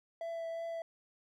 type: tone with vibrato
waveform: triangle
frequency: 664 Hz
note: E5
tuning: 12 cents sharp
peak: -35 dBFS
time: 0.21-0.82 s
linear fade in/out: 2 ms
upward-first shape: triangle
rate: 2.8 Hz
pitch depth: 13 cents each way
effects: none